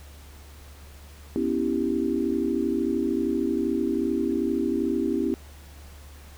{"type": "chord", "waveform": "sine", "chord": "C# half-diminished seventh", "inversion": "third", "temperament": "equal with one note detuned", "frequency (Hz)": [246.9, 279.9, 329.6, 392], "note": ["B3", "C#4", "E4", "G4"], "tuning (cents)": [0, 17, 0, 0], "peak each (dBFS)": [-28, -28, -27, -29], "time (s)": [1.36, 5.34], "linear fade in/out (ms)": 0, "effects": ["added 72 Hz sine -44 dBFS peak until 6.37 s", "pink hiss -51 dBFS RMS until 6.37 s"]}